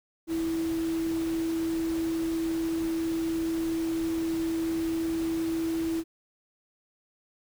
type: tone in noise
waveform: sine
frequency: 327.6 Hz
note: E4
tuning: 11 cents flat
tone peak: -26 dBFS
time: 0.27-6.04 s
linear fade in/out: 50 ms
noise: pink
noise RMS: -42 dBFS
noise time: 0.27-6.04 s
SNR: +13 dB
effects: none